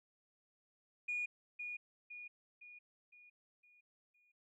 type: tone with echo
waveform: sine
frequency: 2445 Hz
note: D#7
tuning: 31 cents flat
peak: -35 dBFS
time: 1.08-1.26 s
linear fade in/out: 10 ms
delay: 510 ms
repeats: 6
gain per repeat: -6 dB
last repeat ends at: 4.32 s
effects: tanh soft clip ceiling -31 dBFS